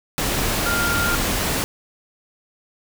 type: tone in noise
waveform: sine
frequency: 1400 Hz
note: F6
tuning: 4 cents sharp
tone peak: -21 dBFS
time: 0.66-1.15 s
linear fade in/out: 0 ms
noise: pink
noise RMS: -22 dBFS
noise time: 0.18-1.64 s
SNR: -2 dB
effects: none